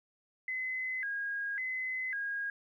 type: tone with vibrato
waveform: sine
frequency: 1823 Hz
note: A#6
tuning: 39 cents flat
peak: -33 dBFS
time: 0.48-2.5 s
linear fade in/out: 2 ms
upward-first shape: square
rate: 0.91 Hz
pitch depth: 190 cents each way
effects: 12-bit